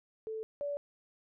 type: tone pair in turn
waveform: sine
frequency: 440 / 575.1 Hz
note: A4 / D5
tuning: 0 / -36 cents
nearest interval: perfect fourth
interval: 464 cents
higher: second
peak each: -36 / -33 dBFS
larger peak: second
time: 0.27-0.43 / 0.61-0.77 s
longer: neither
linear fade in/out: 0 ms
effects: none